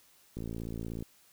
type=click train; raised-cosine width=3 ms; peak=-26 dBFS; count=38; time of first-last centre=0.37-1.025 s; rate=56.5 Hz; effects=white hiss -63 dBFS RMS until 1.32 s

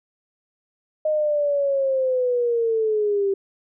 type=linear sweep; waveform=sine; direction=down; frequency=621 to 388.3 Hz; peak=-18 dBFS; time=1.05-3.34 s; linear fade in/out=5 ms; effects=none

